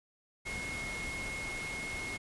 sine tone in noise, 2165 Hz, C#7, 41 cents flat, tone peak -38 dBFS, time 0.45-2.18 s, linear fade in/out 20 ms, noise pink, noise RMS -42 dBFS, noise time 0.45-2.18 s, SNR +1 dB, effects resampled to 24000 Hz

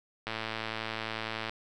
click train, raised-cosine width 0.3 ms, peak -18 dBFS, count 137, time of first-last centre 0.27-1.495 s, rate 111 Hz, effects none

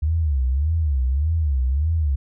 sine tone with vibrato, 72.3 Hz, D2, 27 cents flat, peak -17 dBFS, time 0.02-2.16 s, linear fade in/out 10 ms, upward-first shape sine, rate 1.7 Hz, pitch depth 230 cents each way, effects none

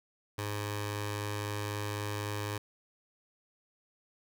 15% pulse tone with notch filter, 103.83 Hz, G#2, in tune, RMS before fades -36 dBFS, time 0.38-2.58 s, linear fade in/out 5 ms, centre 220 Hz, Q 0.63, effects none

